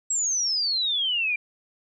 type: exponential sweep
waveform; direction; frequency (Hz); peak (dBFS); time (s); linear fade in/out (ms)
sine; down; 7760 to 2355; -22; 0.1-1.36; 5
effects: none